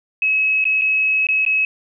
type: tone with dropouts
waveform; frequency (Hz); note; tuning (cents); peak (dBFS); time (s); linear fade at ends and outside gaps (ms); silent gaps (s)
sine; 2568; E7; -46; -14; 0.22-1.65; 2; 0.642-0.653 / 0.813-0.818 / 1.269-1.287 / 1.451-1.463
effects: none